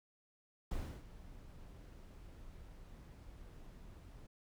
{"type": "noise with ADSR envelope", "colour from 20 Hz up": "brown", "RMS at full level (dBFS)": -39, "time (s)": [0.71, 4.27], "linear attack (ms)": 4, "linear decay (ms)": 310, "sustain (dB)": -15, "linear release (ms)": 9, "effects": []}